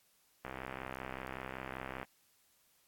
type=click train; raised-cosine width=0.5 ms; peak=-26 dBFS; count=104; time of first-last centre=0.45-2.03 s; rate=65.2 Hz; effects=white hiss -71 dBFS RMS until 2.87 s + AAC 64 kbps